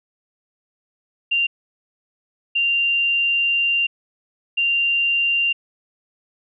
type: tone bursts at uneven times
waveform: sine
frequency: 2780 Hz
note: F7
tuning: 9 cents flat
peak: -16 dBFS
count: 3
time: 1.31-1.47 / 2.55-3.87 / 4.57-5.53 s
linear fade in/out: 10 ms
effects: none